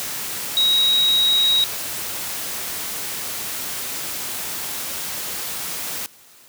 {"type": "tone in noise", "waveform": "sine", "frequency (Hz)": 3815, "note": "A#7", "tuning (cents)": 39, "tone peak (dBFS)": -14, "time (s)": [0.57, 1.64], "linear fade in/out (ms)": 0, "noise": "white", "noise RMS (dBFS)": -28, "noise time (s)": [0, 6.06], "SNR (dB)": 11, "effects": ["white hiss -49 dBFS RMS until 6.48 s", "high-pass 60 Hz 12 dB/octave"]}